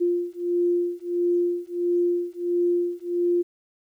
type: beating tone pair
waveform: sine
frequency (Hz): 349.2 / 350.7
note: F4 / F4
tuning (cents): 0 / +7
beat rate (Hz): 1.5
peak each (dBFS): -24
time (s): 0-3.43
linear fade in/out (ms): 20
effects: 10-bit